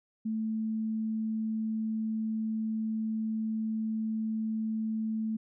sine tone, 220 Hz, A3, in tune, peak -29 dBFS, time 0.25-5.37 s, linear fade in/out 10 ms, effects none

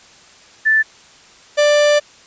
sine / 45% pulse tone pair in turn, 1760 / 589.9 Hz, A6 / D5, 0 / +8 cents, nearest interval octave + perfect fifth, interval 1892 cents, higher first, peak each -10 dBFS, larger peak neither, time 0.65-0.83 / 1.57-2 s, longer second, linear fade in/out 20 ms, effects white hiss -45 dBFS RMS until 2.26 s + resampled to 16000 Hz

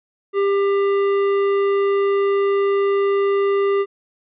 sine tone with tanh clipping, 397.8 Hz, G4, 25 cents sharp, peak -17 dBFS, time 0.33-3.86 s, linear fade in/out 50 ms, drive 13 dB, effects resampled to 8000 Hz

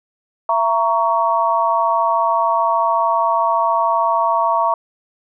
sine chord, A# diminished, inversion second, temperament just, 671.3 / 932.3 / 1118.8 Hz, E5 / A#5 / C#6, +31 / 0 / +16 cents, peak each -19 / -17 / -18 dBFS, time 0.49-4.74 s, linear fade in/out 2 ms, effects none

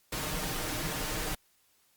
pink noise with comb filter, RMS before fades -34 dBFS, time 0.12-1.35 s, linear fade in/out 5 ms, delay 6.5 ms, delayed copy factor +0.5, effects white hiss -68 dBFS RMS until 1.96 s + Opus 48 kbps

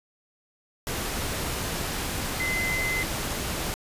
sine tone in noise, 2051 Hz, C7, 35 cents flat, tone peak -26 dBFS, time 2.4-3.03 s, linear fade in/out 0 ms, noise pink, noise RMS -30 dBFS, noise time 0.87-3.74 s, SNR +1 dB, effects resampled to 32000 Hz

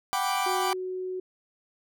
40% pulse chord, G major seventh, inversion third, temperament equal, 740 / 784 / 987.8 / 1174.7 Hz, F#5 / G5 / B5 / D6, 0 / 0 / 0 / 0 cents, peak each -31 / -29 / -32 / -29 dBFS, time 0.13-0.73 s, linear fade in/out 0 ms
sine tone, 370 Hz, F#4, in tune, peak -30 dBFS, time 0.46-1.2 s, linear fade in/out 5 ms
effects none

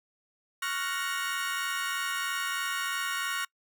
30% pulse chord, Gb major seventh, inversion second, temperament equal, 1108.7 / 1396.9 / 1480 / 1864.7 Hz, Db6 / F6 / Gb6 / Bb6, 0 / 0 / 0 / 0 cents, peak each -33 dBFS, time 0.62-3.45 s, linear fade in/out 5 ms, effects noise-tail reverb RT60 0.1 s tail -25 dB re dry

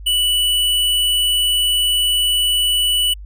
sine tone with hard clipping, 2960 Hz, F#7, in tune, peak -15 dBFS, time 0.06-3.14 s, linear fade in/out 10 ms, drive 16 dB, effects added 50 Hz sine -31 dBFS peak until 3.25 s

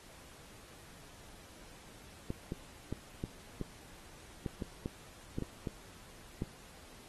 clicks, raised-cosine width 3 ms, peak -23 dBFS, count 12, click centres 2.304 / 2.521 / 2.926 / 3.239 / 3.613 / 4.462 / 4.622 / 4.859 / 5.385 / 5.423 / 5.672 / 6.421 s, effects pink hiss -56 dBFS RMS until 7.08 s + AAC 32 kbps

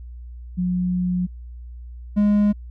sine / triangle tone pair in turn, 180.2 / 206.6 Hz, F#3 / G#3, -45 / -9 cents, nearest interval major second, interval 236 cents, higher second, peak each -19 / -12 dBFS, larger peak second, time 0.57-1.27 / 2.16-2.53 s, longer first, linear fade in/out 20 ms, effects added 60 Hz sine -34 dBFS peak until 2.7 s

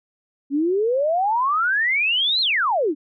sine exponential two-way sweep, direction up then down, 270.1 to 4255 to 270.1 Hz, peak -17 dBFS, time 0.5-2.95 s, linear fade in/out 50 ms, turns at 2.41 s, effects none

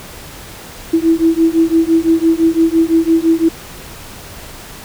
sine beating tone pair, 325 / 330.9 Hz, E4 / E4, -24 / +7 cents, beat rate 5.9 Hz, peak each -12 dBFS, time 0.93-3.49 s, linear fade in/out 10 ms, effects pink hiss -33 dBFS RMS until 4.84 s

